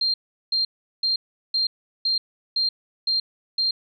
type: tone bursts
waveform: sine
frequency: 4186 Hz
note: C8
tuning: in tune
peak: -19 dBFS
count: 8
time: 0.01-3.71 s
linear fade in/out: 5 ms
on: 130 ms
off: 380 ms
effects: none